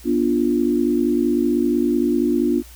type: chord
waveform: sine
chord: B diminished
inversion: none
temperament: equal with one note detuned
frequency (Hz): 243.3 / 293.7 / 349.2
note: B3 / D4 / F4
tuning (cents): -26 / 0 / 0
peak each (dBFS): -20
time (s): 0.04-2.63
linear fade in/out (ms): 50
effects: added 60 Hz sine -41 dBFS peak until 2.75 s + white hiss -46 dBFS RMS until 2.75 s